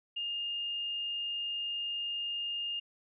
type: tone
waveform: sine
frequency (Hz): 2825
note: F7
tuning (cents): +19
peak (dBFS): -33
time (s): 0.16-2.8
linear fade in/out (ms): 10
effects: none